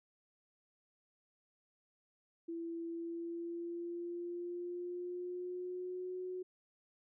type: tone with pitch glide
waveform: sine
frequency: 334.4 to 366.8 Hz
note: E4 to F#4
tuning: +25 to -15 cents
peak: -39 dBFS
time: 2.48-6.43 s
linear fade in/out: 10 ms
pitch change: +160 cents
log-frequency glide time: 2.87-6.17 s
effects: none